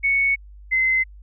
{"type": "tone pair in turn", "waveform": "sine", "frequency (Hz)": [2217, 2058], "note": ["C#7", "C7"], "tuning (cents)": [0, -29], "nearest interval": "minor second", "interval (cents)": 129, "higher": "first", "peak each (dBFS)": -16, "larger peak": "neither", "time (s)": [[0.03, 0.36], [0.71, 1.04]], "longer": "neither", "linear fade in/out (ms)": 20, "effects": ["added 50 Hz sine -40 dBFS peak until 1.22 s"]}